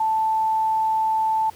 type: tone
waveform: sine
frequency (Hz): 880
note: A5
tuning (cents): 0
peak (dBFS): -18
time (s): 0-1.5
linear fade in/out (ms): 5
effects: pink hiss -48 dBFS RMS until 1.55 s + high-pass 60 Hz 12 dB/octave